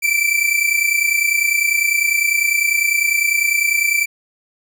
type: tone pair together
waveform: 45% pulse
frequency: 2319 / 2349 Hz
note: D7 / D7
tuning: -22 / 0 cents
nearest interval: unison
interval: 22 cents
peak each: -17 dBFS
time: 0.02-4.06 s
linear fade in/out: 20 ms
effects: none